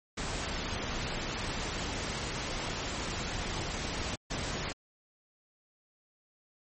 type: noise bursts at uneven times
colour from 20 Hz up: pink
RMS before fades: -35 dBFS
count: 2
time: 0.17-4.16 / 4.3-4.73 s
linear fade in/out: 10 ms
effects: MP3 32 kbps